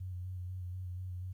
sine tone with vibrato, 91.1 Hz, F#2, 26 cents flat, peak -38 dBFS, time 0-1.33 s, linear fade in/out 10 ms, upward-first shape square, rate 4.1 Hz, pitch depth 26 cents each way, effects 12-bit

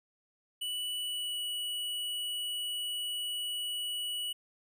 square tone with pitch glide, 2960 to 2940 Hz, F#7 to F#7, 0 to -12 cents, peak -34 dBFS, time 0.61-4.33 s, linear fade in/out 10 ms, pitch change -12 cents, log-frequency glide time 0.98-1.4 s, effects none

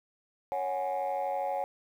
sine chord, C# suspended fourth, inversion none, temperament just, 554.4 / 739.2 / 831.5 Hz, C#5 / F#5 / G#5, 0 / -2 / +2 cents, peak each -32 dBFS, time 0.52-1.64 s, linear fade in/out 0 ms, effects tanh soft clip ceiling -25 dBFS + 10-bit

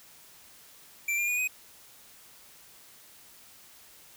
square tone with pitch steps, 2349 / 2400 / 2452 / 2505 Hz, D7 / D7 / D#7 / D#7, 0 / +37 / -26 / +11 cents, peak -27 dBFS, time 1.08-1.476 s, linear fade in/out 5 ms, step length 99 ms, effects white hiss -54 dBFS RMS until 4.16 s

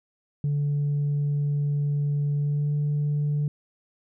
sine tone with pitch glide, 144.9 to 147.01 Hz, D3 to D3, -23 to +2 cents, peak -20 dBFS, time 0.44-3.48 s, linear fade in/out 2 ms, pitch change +25 cents, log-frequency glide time 2.36-2.74 s, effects tanh soft clip ceiling -20 dBFS

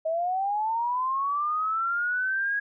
sine linear sweep, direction up, 629 to 1661.2 Hz, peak -24 dBFS, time 0.05-2.6 s, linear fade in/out 10 ms, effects none

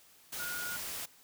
sine tone in noise, 1436 Hz, F6, 48 cents sharp, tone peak -38 dBFS, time 0.39-0.77 s, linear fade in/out 10 ms, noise white, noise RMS -40 dBFS, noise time 0.32-1.06 s, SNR -1 dB, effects white hiss -61 dBFS RMS until 1.23 s

